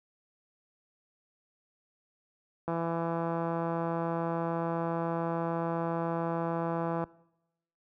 click train, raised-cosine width 1 ms, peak -19 dBFS, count 729, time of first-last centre 2.68-7.039 s, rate 167 Hz, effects noise-tail reverb RT60 0.9 s tail -23 dB re dry + high-pass 60 Hz 12 dB/octave

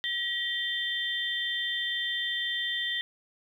sine tone cluster, 1913 / 3139 / 3557 Hz, A#6 / G7 / A7, +44 / +2 / +18 cents, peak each -32 / -33 / -33 dBFS, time 0.04-3.01 s, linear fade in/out 0 ms, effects 10-bit

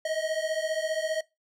square beating tone pair, 625 / 640 Hz, D#5 / D#5, +8 / +49 cents, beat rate 15 Hz, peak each -31 dBFS, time 0.05-1.21 s, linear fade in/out 5 ms, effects noise-tail reverb RT60 0.2 s tail -20 dB re dry + low-pass 9000 Hz 12 dB/octave

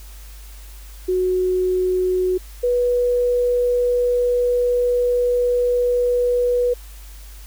sine tone pair in turn, 368.2 / 489.1 Hz, F#4 / B4, -8 / -17 cents, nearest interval perfect fourth, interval 491 cents, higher second, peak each -16 / -15 dBFS, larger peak second, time 1.08-2.38 / 2.63-6.74 s, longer second, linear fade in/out 10 ms, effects added 50 Hz sine -36 dBFS peak until 7.46 s + white hiss -46 dBFS RMS until 7.46 s

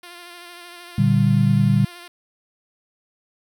5% pulse tone with vibrato, 349.2 Hz, F4, in tune, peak -27 dBFS, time 0.03-2.08 s, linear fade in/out 5 ms, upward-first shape sine, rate 13 Hz, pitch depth 27 cents each way
sine chord, G minor, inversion first, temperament equal with one note detuned, 116.54 / 146.83 / 195.43 Hz, Bb2 / D3 / G3, 0 / 0 / -5 cents, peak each -18 dBFS, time 0.98-1.85 s, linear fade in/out 5 ms
effects none

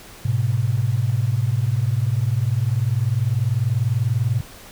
sine tone pair together, 106.54 / 126.7 Hz, G#2 / B2, +45 / +45 cents, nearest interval minor third, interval 300 cents, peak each -20 dBFS, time 0.25-4.41 s, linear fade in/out 5 ms, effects pink hiss -42 dBFS RMS until 4.71 s

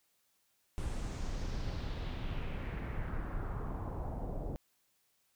brown noise with low-pass filter sweep, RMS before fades -38 dBFS, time 0.78-4.56 s, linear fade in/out 0 ms, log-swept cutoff 9400 to 590 Hz, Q 2.1, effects white hiss -75 dBFS RMS until 5.35 s

